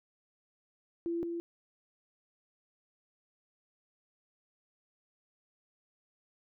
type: tone pair in turn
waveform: sine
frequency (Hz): 338.5 / 339.8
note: E4 / F4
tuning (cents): +46 / -47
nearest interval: unison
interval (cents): 7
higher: second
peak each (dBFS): -31 / -34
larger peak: first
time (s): 1.06-1.23 / 1.23-1.4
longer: neither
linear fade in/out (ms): 0
effects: none